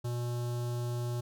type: tone with notch filter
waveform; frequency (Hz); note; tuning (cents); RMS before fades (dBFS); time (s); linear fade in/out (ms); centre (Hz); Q
square; 120.7; B2; -39; -34; 0.04-1.21; 10; 2100; 0.84
effects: none